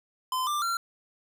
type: tone with pitch steps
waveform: square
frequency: 1026 / 1185.4 / 1369.5 Hz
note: C6 / D6 / F6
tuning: -34 / +16 / -34 cents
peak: -27 dBFS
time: 0.32-0.77 s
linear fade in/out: 2 ms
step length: 150 ms
effects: none